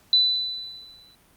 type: tone with exponential decay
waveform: sine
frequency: 3989 Hz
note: B7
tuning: 17 cents sharp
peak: -13 dBFS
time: 0.13-1.15 s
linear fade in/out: 1 ms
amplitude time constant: 220 ms
effects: pink hiss -58 dBFS RMS until 1.36 s + Opus 48 kbps